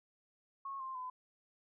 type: tone with pitch steps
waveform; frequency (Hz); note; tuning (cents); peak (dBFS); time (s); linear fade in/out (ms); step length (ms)
sine; 1094 / 1052.5 / 1012.5; C#6 / C6 / B5; -23 / +10 / +43; -40; 0.65-1.1; 5; 150
effects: none